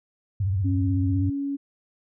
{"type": "tone with vibrato", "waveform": "sine", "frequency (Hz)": 96.3, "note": "G2", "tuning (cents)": -30, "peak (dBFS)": -21, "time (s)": [0.4, 1.3], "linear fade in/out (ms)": 5, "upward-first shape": "triangle", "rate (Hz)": 16, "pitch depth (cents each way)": 160}
{"type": "tone with pitch glide", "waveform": "sine", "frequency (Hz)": [273.8, 279.9], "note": ["C#4", "C#4"], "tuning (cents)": [-21, 17], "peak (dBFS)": -25, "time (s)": [0.64, 1.57], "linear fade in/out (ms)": 20, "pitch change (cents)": 38, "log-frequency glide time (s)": [1.07, 1.22]}
{"effects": []}